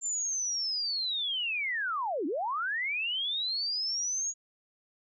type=linear two-way sweep; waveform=sine; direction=down then up; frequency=7320 to 261.6 to 6750 Hz; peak=-29 dBFS; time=0.01-4.34 s; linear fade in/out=50 ms; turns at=2.26 s; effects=none